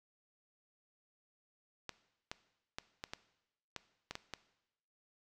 clicks, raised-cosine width 0.2 ms, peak -23 dBFS, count 9, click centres 1.893 / 2.315 / 2.785 / 3.039 / 3.135 / 3.763 / 4.11 / 4.154 / 4.337 s, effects noise-tail reverb RT60 0.9 s tail -17 dB re dry

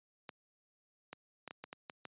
clicks, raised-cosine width 0.3 ms, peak -28 dBFS, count 8, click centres 0.292 / 1.13 / 1.477 / 1.509 / 1.64 / 1.729 / 1.898 / 2.053 s, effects high-pass 150 Hz 12 dB/octave + resampled to 8000 Hz

